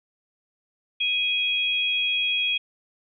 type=tone pair together; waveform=sine; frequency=2497 / 3298 Hz; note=D#7 / G#7; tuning=+6 / -13 cents; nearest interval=perfect fourth; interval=481 cents; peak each=-24 dBFS; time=1-2.58 s; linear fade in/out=10 ms; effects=none